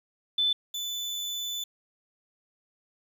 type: tone pair in turn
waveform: sine / 35% pulse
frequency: 3514 / 3498 Hz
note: A7 / A7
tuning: -3 / -11 cents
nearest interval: unison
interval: 8 cents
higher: first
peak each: -22 / -29 dBFS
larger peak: first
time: 0.38-0.53 / 0.74-1.64 s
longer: second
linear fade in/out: 5 ms
effects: 9-bit